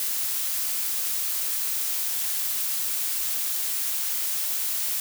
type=noise; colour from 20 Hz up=blue; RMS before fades=-27 dBFS; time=0-5 s; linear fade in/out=2 ms; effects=none